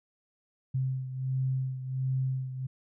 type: beating tone pair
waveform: sine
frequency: 130.81 / 132.21 Hz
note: C3 / C3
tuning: 0 / +18 cents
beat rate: 1.4 Hz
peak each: -29 / -35 dBFS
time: 0.74-2.67 s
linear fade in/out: 10 ms
effects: none